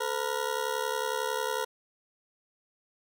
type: ring-modulated tone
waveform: 20% pulse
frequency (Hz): 474.1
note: A#4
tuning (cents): +29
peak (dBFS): -21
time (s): 0-1.65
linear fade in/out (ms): 10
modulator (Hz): 35.5
effects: none